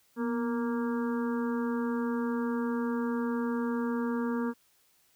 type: harmonic tone with a mistuned harmonic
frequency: 233.1 Hz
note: A#3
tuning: in tune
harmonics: 1 / 2 / 4 / 5 / 6 / 7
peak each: -29 / -35 / -41 / -43 / -45 / -46 dBFS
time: 0.16-4.54 s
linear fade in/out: 50 ms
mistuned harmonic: 1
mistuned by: +55 cents
effects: white hiss -67 dBFS RMS until 5.15 s